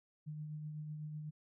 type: tone with tremolo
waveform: sine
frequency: 152.1 Hz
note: D#3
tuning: 39 cents flat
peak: -40 dBFS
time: 0.26-1.31 s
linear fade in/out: 20 ms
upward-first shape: triangle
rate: 8 Hz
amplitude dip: 35%
effects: none